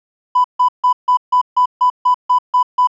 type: tone bursts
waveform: triangle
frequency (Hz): 996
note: B5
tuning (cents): +14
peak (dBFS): -5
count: 11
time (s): 0.35-2.873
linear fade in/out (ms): 10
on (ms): 93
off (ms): 150
effects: tanh soft clip ceiling -6 dBFS + resampled to 16000 Hz